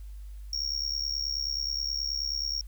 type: tone with amplitude modulation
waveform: triangle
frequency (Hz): 5550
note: F8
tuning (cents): -12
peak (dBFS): -24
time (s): 0.53-2.61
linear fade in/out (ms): 2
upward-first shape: sine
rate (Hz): 69.4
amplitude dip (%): 85
effects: added 50 Hz sine -39 dBFS peak until 2.67 s + white hiss -64 dBFS RMS until 2.67 s